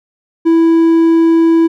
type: tone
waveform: triangle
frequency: 329.6 Hz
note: E4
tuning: in tune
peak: -4 dBFS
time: 0.45-1.68 s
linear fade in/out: 20 ms
effects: none